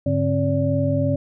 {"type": "tone cluster", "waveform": "sine", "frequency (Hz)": [102, 144.6, 268.6, 575], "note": ["G#2", "D3", "C4", "D5"], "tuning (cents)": [-31, -27, 46, -37], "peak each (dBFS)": -23, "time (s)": [0.06, 1.16], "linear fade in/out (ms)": 5, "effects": []}